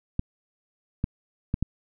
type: clicks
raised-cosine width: 5 ms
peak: -12 dBFS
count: 4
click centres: 0.194 / 1.041 / 1.541 / 1.626 s
effects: none

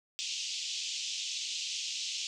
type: band-pass noise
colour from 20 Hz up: pink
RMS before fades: -37 dBFS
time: 0.19-2.27 s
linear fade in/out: 0 ms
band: 2700 to 7100 Hz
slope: 48 dB/octave
effects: none

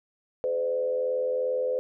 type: tone with frequency modulation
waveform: sine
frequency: 510 Hz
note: C5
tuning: 44 cents flat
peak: -24 dBFS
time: 0.44-1.79 s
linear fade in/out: 0 ms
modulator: 82.7 Hz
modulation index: 0.65
effects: none

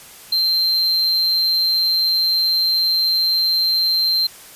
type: tone with amplitude modulation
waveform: triangle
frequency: 4138 Hz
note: C8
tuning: 20 cents flat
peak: -12 dBFS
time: 0.32-4.27 s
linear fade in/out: 5 ms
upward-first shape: sine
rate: 163 Hz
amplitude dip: 35%
effects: white hiss -41 dBFS RMS until 4.55 s + resampled to 32000 Hz

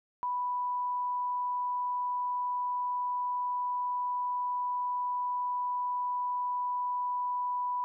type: tone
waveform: sine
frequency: 987.8 Hz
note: B5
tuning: in tune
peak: -29 dBFS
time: 0.23-7.84 s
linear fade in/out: 0 ms
effects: none

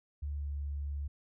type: tone with pitch glide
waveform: sine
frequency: 72.5 to 71.58 Hz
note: D2 to D2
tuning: -22 to -44 cents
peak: -34 dBFS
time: 0.22-1.08 s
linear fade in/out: 10 ms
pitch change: -22 cents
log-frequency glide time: 0.35-0.47 s
effects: none

